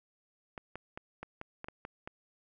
clicks, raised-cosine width 0.5 ms, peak -26 dBFS, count 9, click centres 0.578 / 0.756 / 0.975 / 1.23 / 1.414 / 1.644 / 1.685 / 1.851 / 2.075 s, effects none

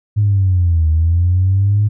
sine linear two-way sweep, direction down then up, 106.4 to 77.78 to 106.4 Hz, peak -9 dBFS, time 0.16-1.89 s, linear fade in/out 20 ms, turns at 0.89 s, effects tanh soft clip ceiling -5 dBFS

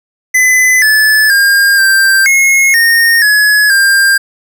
square tone with pitch steps, 2016 / 1734 / 1611 / 1576 / 2165 / 1844 / 1692 / 1596 Hz, B6 / A6 / G6 / G6 / C#7 / A#6 / G#6 / G6, +35 / -26 / +47 / +9 / -41 / -19 / +32 / +31 cents, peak -6 dBFS, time 0.34-4.18 s, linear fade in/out 10 ms, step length 480 ms, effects none

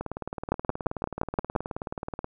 two click trains, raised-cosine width 1 ms, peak -18 / -9 dBFS, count 43 / 7, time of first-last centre 0.01-2.244 / 0.52-1.562 s, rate 18.8 / 5.76 Hz, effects none

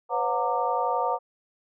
sine tone cluster, 499.7 / 551 / 724 / 920 / 1181 Hz, B4 / C#5 / F#5 / A#5 / D6, +20 / -11 / -38 / -23 / +9 cents, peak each -30 / -33 / -28 / -27 / -31 dBFS, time 0.09-1.19 s, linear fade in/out 50 ms, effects none

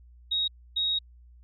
sine tone bursts at uneven times, 3776 Hz, A#7, 22 cents sharp, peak -24 dBFS, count 2, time 0.31-0.48 / 0.76-0.99 s, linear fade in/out 10 ms, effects added 60 Hz sine -50 dBFS peak until 1.43 s

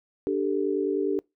sine chord, D suspended fourth, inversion none, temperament equal with one note detuned, 293.7 / 392 / 442 Hz, D4 / G4 / A4, 0 / 0 / +8 cents, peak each -28 / -26 / -29 dBFS, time 0.27-1.19 s, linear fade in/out 0 ms, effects noise-tail reverb RT60 0.2 s tail -24 dB re dry

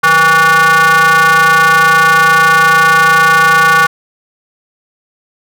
square ring-modulated tone, 164.3 Hz, E3, 5 cents flat, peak -3 dBFS, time 0.03-3.87 s, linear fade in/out 10 ms, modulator 1300 Hz, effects none

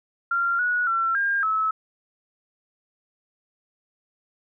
sine tone with pitch steps, 1384 / 1462 / 1351 / 1608 / 1298 Hz, F6 / F#6 / E6 / G6 / E6, -16 / -21 / +42 / +44 / -27 cents, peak -20 dBFS, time 0.31-1.71 s, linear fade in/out 5 ms, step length 280 ms, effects none

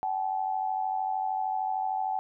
sine tone pair together, 760.8 / 854 Hz, F#5 / G#5, +48 / +48 cents, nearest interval major second, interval 200 cents, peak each -29 / -31 dBFS, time 0.03-2.19 s, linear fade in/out 0 ms, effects none

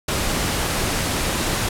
pink noise, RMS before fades -22 dBFS, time 0.08-1.69 s, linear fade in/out 5 ms, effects low-pass 12000 Hz 12 dB/octave

